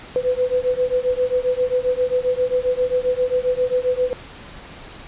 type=beating tone pair; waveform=sine; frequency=498.5 / 506 Hz; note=B4 / B4; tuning=+16 / +42 cents; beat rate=7.5 Hz; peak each=-20 dBFS; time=0.16-4.13 s; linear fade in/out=0 ms; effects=pink hiss -39 dBFS RMS until 5.07 s + resampled to 8000 Hz